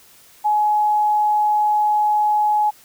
sine tone, 843 Hz, G#5, 26 cents sharp, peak -14 dBFS, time 0.44-2.71 s, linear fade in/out 20 ms, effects white hiss -49 dBFS RMS until 2.84 s

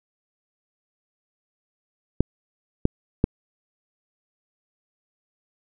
clicks, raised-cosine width 3 ms, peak -4 dBFS, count 3, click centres 2.206 / 2.854 / 3.241 s, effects none

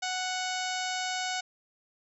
harmonic tone, 740 Hz, F#5, in tune, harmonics 1 / 2 / 3 / 4 / 5 / 6 / 7 / 8 / 9 / 10, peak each -34 / -37 / -39 / -40 / -41 / -42 / -42 / -43 / -44 / -44 dBFS, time 0.02-1.41 s, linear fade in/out 10 ms, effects none

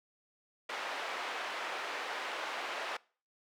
pink band-pass noise, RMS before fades -39 dBFS, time 0.69-2.97 s, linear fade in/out 5 ms, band 650 to 2800 Hz, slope 12 dB/octave, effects noise-tail reverb RT60 0.4 s tail -23 dB re dry + high-pass 300 Hz 12 dB/octave

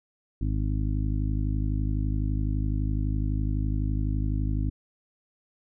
harmonic tone, 51.91 Hz, G#1, in tune, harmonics 1 / 2 / 3 / 4 / 5 / 6, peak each -26 / -29 / -36 / -41 / -35 / -39 dBFS, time 0.41-4.7 s, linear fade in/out 5 ms, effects none

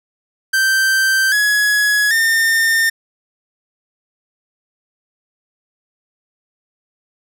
45% pulse tone with pitch steps, 1560 / 1681.7 / 1812.8 Hz, G6 / G#6 / A#6, -9 / +21 / -49 cents, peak -12 dBFS, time 0.53-2.9 s, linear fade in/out 10 ms, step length 790 ms, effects none

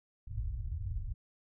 white low-pass noise, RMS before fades -37 dBFS, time 0.27-1.14 s, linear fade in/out 10 ms, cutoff 110 Hz, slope 48 dB/octave, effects none

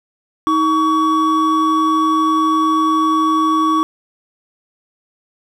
triangle tone pair together, 316.5 / 1128 Hz, D#4 / C#6, +30 / +30 cents, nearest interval octave + minor seventh, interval 2200 cents, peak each -14 / -12 dBFS, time 0.47-3.83 s, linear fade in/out 0 ms, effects none

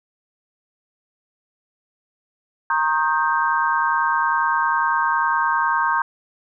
sine chord, Eb dominant seventh, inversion second, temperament equal with one note detuned, 932.3 / 1082.2 / 1244.5 / 1568 Hz, Bb5 / Db6 / Eb6 / G6, 0 / -42 / 0 / 0 cents, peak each -21 / -22 / -26 / -22 dBFS, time 2.7-6.02 s, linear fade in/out 2 ms, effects none

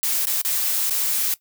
blue noise with dropouts, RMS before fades -22 dBFS, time 0.03-1.34 s, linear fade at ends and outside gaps 0 ms, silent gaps 0.254-0.27 / 0.415-0.449 / 0.897-0.908 s, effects noise-tail reverb RT60 0.1 s tail -18 dB re dry

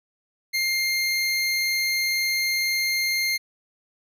25% pulse tone, 2114 Hz, C7, 17 cents sharp, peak -18 dBFS, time 0.53-3.38 s, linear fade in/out 20 ms, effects resampled to 32000 Hz

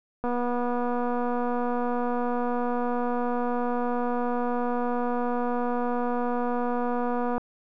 click train, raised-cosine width 1 ms, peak -16 dBFS, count 1736, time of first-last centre 0.24-7.38 s, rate 243 Hz, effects none

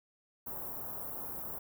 white band-stop noise, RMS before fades -41 dBFS, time 0.46-1.59 s, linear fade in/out 10 ms, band 1100 to 14000 Hz, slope 24 dB/octave, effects none

